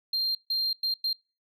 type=tone bursts at uneven times; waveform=sine; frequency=4186 Hz; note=C8; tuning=in tune; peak=-22 dBFS; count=4; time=0.13-0.35 / 0.5-0.73 / 0.83-0.94 / 1.04-1.13 s; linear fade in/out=5 ms; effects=noise-tail reverb RT60 0.3 s tail -26 dB re dry + tanh soft clip ceiling -24 dBFS